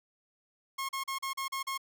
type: tone bursts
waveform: sawtooth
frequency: 1081 Hz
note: C#6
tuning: 44 cents flat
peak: -29 dBFS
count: 7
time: 0.78-1.778 s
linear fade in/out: 10 ms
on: 110 ms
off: 38 ms
effects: none